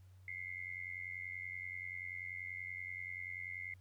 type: tone with amplitude modulation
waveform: sine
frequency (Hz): 2100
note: C7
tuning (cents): +6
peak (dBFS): -38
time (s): 0.28-3.74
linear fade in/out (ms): 2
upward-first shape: sine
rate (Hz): 90.4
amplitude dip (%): 100
effects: added 93 Hz sine -57 dBFS peak until 3.8 s + pink hiss -75 dBFS RMS until 3.8 s